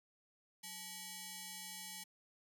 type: ring-modulated tone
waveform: 5% pulse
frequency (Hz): 1046.5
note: C6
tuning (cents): 0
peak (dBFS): -31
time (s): 0.63-2.04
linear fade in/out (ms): 10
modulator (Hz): 1230
effects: high-pass 200 Hz 12 dB/octave